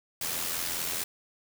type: noise with amplitude modulation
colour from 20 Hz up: white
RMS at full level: -30 dBFS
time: 0.21-1.04 s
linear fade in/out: 5 ms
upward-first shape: sine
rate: 84.5 Hz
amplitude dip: 50%
effects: none